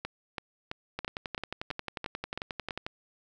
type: two click trains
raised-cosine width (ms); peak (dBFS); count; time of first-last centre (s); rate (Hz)
0.3; -18 / -18; 22 / 9; 0.99-2.865 / 0.05-2.708; 11.2 / 3.01
effects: none